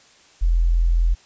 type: tone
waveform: sine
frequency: 42.27 Hz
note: E1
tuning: 44 cents sharp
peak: -14 dBFS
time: 0.41-1.15 s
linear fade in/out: 20 ms
effects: white hiss -52 dBFS RMS until 1.25 s + resampled to 16000 Hz